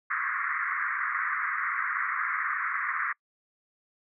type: band-pass noise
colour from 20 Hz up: pink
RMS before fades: -30 dBFS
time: 0.1-3.13 s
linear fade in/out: 10 ms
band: 1100 to 2100 Hz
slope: 96 dB/octave
effects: noise-tail reverb RT60 0.1 s tail -26 dB re dry